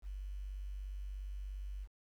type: tone with quantisation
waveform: sine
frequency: 48.5 Hz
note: G1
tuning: 18 cents flat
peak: -40 dBFS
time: 0.02-1.88 s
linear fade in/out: 50 ms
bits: 11
effects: none